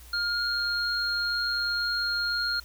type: tone pair together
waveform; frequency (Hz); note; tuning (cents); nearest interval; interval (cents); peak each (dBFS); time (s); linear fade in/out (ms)
sine; 1416 / 4243; F6 / C8; +23 / +23; octave + perfect fifth; 1900; -28; 0.13-2.6; 5
effects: added 60 Hz sine -47 dBFS peak until 2.64 s + white hiss -52 dBFS RMS until 2.64 s